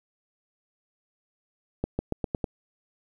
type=accelerating click train; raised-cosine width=2 ms; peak=-13 dBFS; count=6; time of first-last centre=1.84-2.442 s; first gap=150 ms; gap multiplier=0.89; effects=9-bit